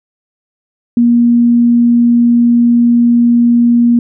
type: tone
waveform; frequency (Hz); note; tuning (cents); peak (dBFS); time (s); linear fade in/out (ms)
sine; 237.6; A#3; +33; -5; 0.97-3.99; 2
effects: none